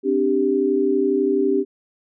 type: chord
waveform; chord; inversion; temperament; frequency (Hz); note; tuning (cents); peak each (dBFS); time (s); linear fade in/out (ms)
sine; C suspended second; none; equal; 261.6 / 293.7 / 392; C4 / D4 / G4; 0 / 0 / 0; -23 / -22 / -18; 0.03-1.65; 50
effects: none